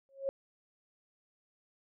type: tone with exponential growth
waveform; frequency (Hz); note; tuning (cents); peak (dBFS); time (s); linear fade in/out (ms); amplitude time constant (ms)
sine; 545; C#5; -29; -27; 0.09-0.29; 0; 42
effects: none